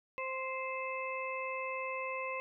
harmonic tone, 523.3 Hz, C5, in tune, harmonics 1 / 2 / 4 / 5, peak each -40 / -40 / -43 / -42 dBFS, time 0.18-2.4 s, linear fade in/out 0 ms, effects none

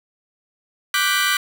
25% pulse chord, G major seventh, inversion second, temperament equal, 1174.7 / 1480 / 1568 / 1975.5 Hz, D6 / F#6 / G6 / B6, 0 / 0 / 0 / 0 cents, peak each -19 dBFS, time 0.94-1.37 s, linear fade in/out 2 ms, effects none

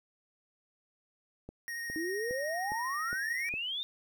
click train, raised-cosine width 2 ms, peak -30 dBFS, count 6, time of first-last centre 1.49-3.539 s, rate 2.44 Hz
square tone with vibrato, 1864.7 Hz, A#6, in tune, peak -37 dBFS, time 1.68-3.49 s, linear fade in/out 0 ms, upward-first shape sine, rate 13 Hz, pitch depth 12 cents each way
sine exponential sweep, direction up, 311.1 to 3706 Hz, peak -33 dBFS, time 1.96-3.83 s, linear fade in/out 0 ms
effects 11-bit

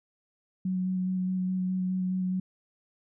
sine tone with vibrato, 185 Hz, F#3, in tune, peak -26 dBFS, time 0.65-2.4 s, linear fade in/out 5 ms, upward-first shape square, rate 4.8 Hz, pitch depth 10 cents each way, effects none

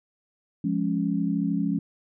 sine chord, Db major, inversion first, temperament equal, 174.61 / 207.7 / 277.2 Hz, F3 / Ab3 / Db4, 0 / 0 / 0 cents, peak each -27 dBFS, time 0.64-1.79 s, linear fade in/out 5 ms, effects none

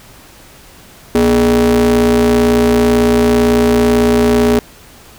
square ring-modulated tone, 89.5 Hz, F2, 43 cents sharp, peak -6 dBFS, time 1.15-4.59 s, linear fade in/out 0 ms, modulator 329 Hz, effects pink hiss -40 dBFS RMS until 5.18 s

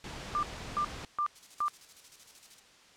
pink noise, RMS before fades -42 dBFS, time 0.04-1.05 s, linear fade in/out 2 ms
sine tone bursts, 1190 Hz, D6, 22 cents sharp, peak -27 dBFS, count 4, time 0.35-1.682 s, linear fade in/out 0 ms, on 78 ms, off 340 ms
violet noise with tremolo, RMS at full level -42 dBFS, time 1.35-2.6 s, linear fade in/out 10 ms, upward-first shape square, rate 13 Hz, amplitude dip 65%
effects white hiss -58 dBFS RMS until 2.96 s + low-pass 6000 Hz 12 dB/octave

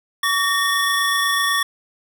square tone cluster, 1136 / 1838 / 3436 Hz, C#6 / A#6 / A7, +42 / -25 / -42 cents, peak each -22 / -21 / -24 dBFS, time 0.23-1.63 s, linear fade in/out 5 ms, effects none

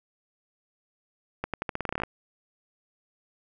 accelerating click train, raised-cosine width 0.5 ms, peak -14 dBFS, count 14, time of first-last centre 1.44-2.035 s, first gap 97 ms, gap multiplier 0.86, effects none

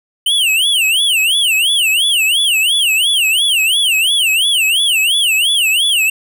square tone with vibrato, 2960 Hz, F#7, in tune, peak -11 dBFS, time 0.26-6.1 s, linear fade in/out 5 ms, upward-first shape sine, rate 2.9 Hz, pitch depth 260 cents each way, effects none

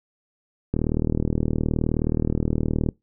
click train, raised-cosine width 3 ms, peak -9 dBFS, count 85, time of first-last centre 0.74-2.888 s, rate 39.1 Hz, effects noise-tail reverb RT60 0.2 s tail -23 dB re dry

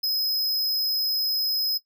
square tone, 5090 Hz, D#8, 39 cents sharp, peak -22 dBFS, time 0.03-1.78 s, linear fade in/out 10 ms, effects noise-tail reverb RT60 0.1 s tail -18 dB re dry

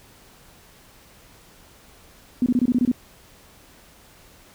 sine tone bursts, 246.9 Hz, B3, in tune, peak -15 dBFS, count 8, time 2.42-2.916 s, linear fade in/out 2 ms, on 41 ms, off 24 ms, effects pink hiss -51 dBFS RMS until 4.54 s

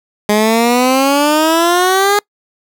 15% pulse exponential sweep, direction up, 206.8 to 415.3 Hz, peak -3 dBFS, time 0.29-2.19 s, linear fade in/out 2 ms, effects noise-tail reverb RT60 0.1 s tail -25 dB re dry

